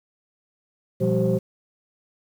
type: tone cluster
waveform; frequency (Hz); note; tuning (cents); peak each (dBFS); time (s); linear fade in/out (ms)
sine; 119.7 / 173.6 / 197.2 / 382.6 / 527; A#2 / F3 / G3 / G4 / C5; +46 / -10 / +11 / -42 / +12; -24; 1-1.39; 20
effects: tanh soft clip ceiling -11 dBFS + 8-bit